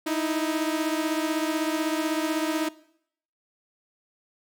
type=beating tone pair; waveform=sawtooth; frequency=310.2 / 326.2 Hz; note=D#4 / E4; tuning=-5 / -18 cents; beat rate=16 Hz; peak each=-23 / -25 dBFS; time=0.06-2.69 s; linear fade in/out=10 ms; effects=noise-tail reverb RT60 0.7 s tail -20 dB re dry